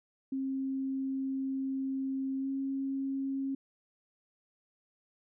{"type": "tone with pitch glide", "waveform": "sine", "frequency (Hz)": [267.6, 270.9], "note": ["C4", "C#4"], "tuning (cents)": [39, -40], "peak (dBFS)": -31, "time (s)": [0.32, 3.55], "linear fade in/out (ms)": 5, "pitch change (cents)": 21, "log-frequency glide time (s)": [2.39, 2.5], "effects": []}